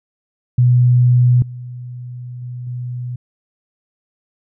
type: tone with level steps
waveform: sine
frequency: 123.47 Hz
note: B2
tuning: in tune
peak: -8 / -27 / -25 / -22 dBFS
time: 0.58-3.16 s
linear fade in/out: 5 ms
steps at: 1.42 / 2.42 / 2.67 s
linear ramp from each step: 2 ms
effects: none